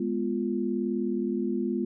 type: chord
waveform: sine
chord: F diminished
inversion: first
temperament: equal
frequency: 207.7 / 246.9 / 349.2 Hz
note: Ab3 / Cb4 / F4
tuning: 0 / 0 / 0 cents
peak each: -30 dBFS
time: 0-1.85 s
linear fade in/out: 5 ms
effects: none